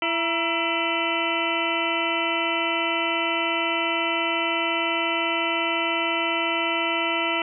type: harmonic tone with a mistuned harmonic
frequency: 334.3 Hz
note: E4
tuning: 24 cents sharp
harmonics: 1 / 2 / 3 / 4 / 6 / 7 / 8 / 9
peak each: -30 / -30 / -30 / -30 / -30 / -30 / -30 / -30 dBFS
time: 0.02-7.42 s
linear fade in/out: 2 ms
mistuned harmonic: 3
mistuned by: -79 cents
effects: none